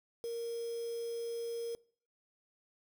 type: tone with quantisation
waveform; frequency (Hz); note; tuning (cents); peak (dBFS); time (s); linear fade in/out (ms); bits
sine; 466.2; A#4; 0; -36; 0.24-1.75; 0; 8
effects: noise-tail reverb RT60 0.5 s tail -24 dB re dry